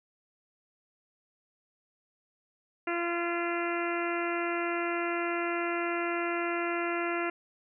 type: harmonic tone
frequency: 343.4 Hz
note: F4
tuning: 29 cents flat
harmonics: 1 / 2 / 3 / 4 / 5 / 6 / 7 / 8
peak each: -32 / -36 / -40 / -36 / -40 / -39 / -41 / -42 dBFS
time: 2.87-7.3 s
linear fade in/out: 5 ms
effects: none